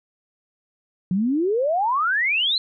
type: exponential sweep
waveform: sine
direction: up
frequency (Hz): 174.61 to 4186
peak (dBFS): -18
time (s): 1.11-2.58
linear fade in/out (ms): 2
effects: none